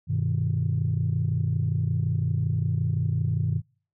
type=chord; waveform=sine; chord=G augmented; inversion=none; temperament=equal; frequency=98 / 123.47 / 155.56 Hz; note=G2 / B2 / D#3; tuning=0 / 0 / 0 cents; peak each=-26 dBFS; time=0.07-3.62 s; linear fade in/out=50 ms; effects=noise-tail reverb RT60 0.4 s tail -26 dB re dry + tanh soft clip ceiling -15 dBFS